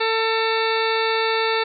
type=harmonic tone with a mistuned harmonic; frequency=447.4 Hz; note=A4; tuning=29 cents sharp; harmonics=1 / 2 / 3 / 4 / 5 / 6 / 8 / 9 / 10; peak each=-22 / -25 / -27 / -28 / -29 / -30 / -31 / -32 / -32 dBFS; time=0-1.64 s; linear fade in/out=10 ms; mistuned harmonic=9; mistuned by=-39 cents; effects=none